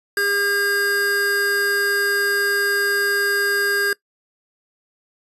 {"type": "tone pair together", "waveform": "square", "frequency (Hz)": [403.5, 1614], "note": ["G#4", "G#6"], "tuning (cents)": [-50, -50], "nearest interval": "2 octaves", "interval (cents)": 2400, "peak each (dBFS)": [-25, -19], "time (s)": [0.17, 3.93], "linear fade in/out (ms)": 2, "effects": ["noise-tail reverb RT60 0.1 s tail -21 dB re dry", "resampled to 32000 Hz"]}